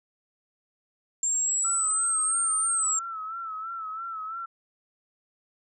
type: linear two-way sweep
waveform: sine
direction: up then down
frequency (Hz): 7370 to 8870 to 7370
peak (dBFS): -23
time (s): 1.23-2.99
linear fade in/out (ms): 2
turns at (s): 2.63
type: tone with vibrato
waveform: sine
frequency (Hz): 1318.5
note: E6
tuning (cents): 0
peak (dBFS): -32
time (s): 1.64-4.46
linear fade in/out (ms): 10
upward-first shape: sine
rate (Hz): 3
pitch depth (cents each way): 62
effects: none